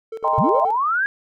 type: tone with tremolo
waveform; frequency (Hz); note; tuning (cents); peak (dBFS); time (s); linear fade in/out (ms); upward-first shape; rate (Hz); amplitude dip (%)
triangle; 446.5; A4; +25; -25; 0.12-0.76; 5; square; 9.4; 80
type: chord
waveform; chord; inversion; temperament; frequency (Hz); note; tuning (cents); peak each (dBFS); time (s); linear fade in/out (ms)
sine; C minor seventh; first; equal with one note detuned; 622.3 / 792.2 / 932.3 / 1046.5; Eb5 / G5 / Bb5 / C6; 0 / +18 / 0 / 0; -23 / -22 / -23 / -20; 0.24-0.65; 2
type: linear sweep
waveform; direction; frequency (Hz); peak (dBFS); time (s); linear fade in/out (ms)
sine; up; 105 to 1661.2; -17; 0.38-1.06; 0
effects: none